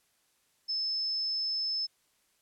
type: tone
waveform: sine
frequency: 5240 Hz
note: E8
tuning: 11 cents flat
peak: -29 dBFS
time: 0.68-1.87 s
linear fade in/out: 20 ms
effects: white hiss -71 dBFS RMS until 2.41 s + low-pass 12000 Hz 12 dB/octave